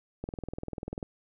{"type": "click train", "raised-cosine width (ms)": 2, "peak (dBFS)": -22, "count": 17, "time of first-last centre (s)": [0.24, 1.028], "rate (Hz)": 20.3, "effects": []}